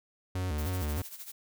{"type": "tone with vibrato", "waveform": "45% pulse", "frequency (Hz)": 83, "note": "E2", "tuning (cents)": 12, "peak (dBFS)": -30, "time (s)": [0.35, 1.02], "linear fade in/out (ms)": 5, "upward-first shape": "square", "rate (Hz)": 3.2, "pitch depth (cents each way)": 180}
{"type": "noise with tremolo", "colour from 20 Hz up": "blue", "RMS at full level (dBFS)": -42, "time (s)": [0.58, 1.32], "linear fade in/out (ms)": 5, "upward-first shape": "sine", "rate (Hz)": 13, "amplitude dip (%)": 70}
{"effects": []}